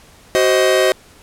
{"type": "chord", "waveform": "45% pulse", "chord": "C diminished", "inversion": "second", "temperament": "just", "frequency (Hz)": [376.7, 523.3, 627.9], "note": ["Gb4", "C5", "Eb5"], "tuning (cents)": [31, 0, 16], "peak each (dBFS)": -16, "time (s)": [0.35, 0.92], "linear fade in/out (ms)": 0, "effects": ["pink hiss -46 dBFS RMS until 1.22 s", "low-pass 12000 Hz 12 dB/octave"]}